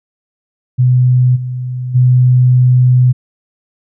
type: tone with level steps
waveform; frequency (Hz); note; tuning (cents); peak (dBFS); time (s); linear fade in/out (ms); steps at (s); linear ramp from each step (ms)
sine; 125.9; B2; +34; -6 / -17 / -5; 0.78-3.13; 20; 1.35 / 1.94; 20
effects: none